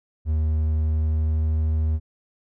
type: tone with pitch glide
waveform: triangle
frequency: 77.78 to 78.37 Hz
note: D#2 to D#2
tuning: 0 to +13 cents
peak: -17 dBFS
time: 0.25-2 s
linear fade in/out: 50 ms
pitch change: +13 cents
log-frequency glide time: 0.76-1.58 s
effects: none